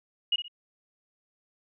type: tone with echo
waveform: sine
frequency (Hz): 2884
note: F#7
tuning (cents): -45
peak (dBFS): -21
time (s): 0.32-0.36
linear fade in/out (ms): 5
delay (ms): 61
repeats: 2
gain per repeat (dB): -10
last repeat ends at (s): 0.482
effects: none